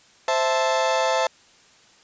35% pulse chord, A minor, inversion first, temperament equal, 523.3 / 659.3 / 880 Hz, C5 / E5 / A5, 0 / 0 / 0 cents, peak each -22 dBFS, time 0.28-1.27 s, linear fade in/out 2 ms, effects white hiss -54 dBFS RMS until 2.03 s + resampled to 16000 Hz

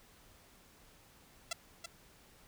5% pulse tone with echo, 674 Hz, E5, 38 cents sharp, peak -23 dBFS, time 1.51-1.53 s, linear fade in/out 5 ms, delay 330 ms, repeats 1, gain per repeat -7 dB, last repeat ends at 1.86 s, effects pink hiss -62 dBFS RMS until 2.47 s

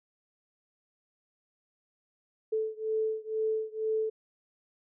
sine beating tone pair, 437.1 / 439.2 Hz, A4 / A4, -11 / -3 cents, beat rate 2.1 Hz, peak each -31 / -32 dBFS, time 2.52-4.1 s, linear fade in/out 10 ms, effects none

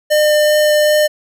square tone with vibrato, 603 Hz, D5, 46 cents sharp, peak -10 dBFS, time 0.1-1.08 s, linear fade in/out 20 ms, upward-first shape triangle, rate 2.6 Hz, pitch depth 8 cents each way, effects none

